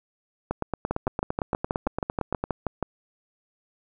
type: two click trains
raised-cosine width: 1 ms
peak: -11 / -12 dBFS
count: 13 / 18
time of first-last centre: 0.91-2.827 / 0.51-2.44 s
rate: 6.26 / 8.81 Hz
effects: none